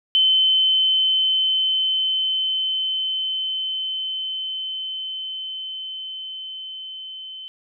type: tone with level ramp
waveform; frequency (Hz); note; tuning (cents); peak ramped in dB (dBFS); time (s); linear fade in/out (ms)
sine; 3064; G7; -40; -13 to -33; 0.15-7.48; 0
effects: none